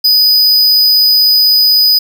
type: tone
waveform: square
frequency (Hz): 4978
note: D#8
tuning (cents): 0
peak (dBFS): -6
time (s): 0.04-1.99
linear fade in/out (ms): 10
effects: 7-bit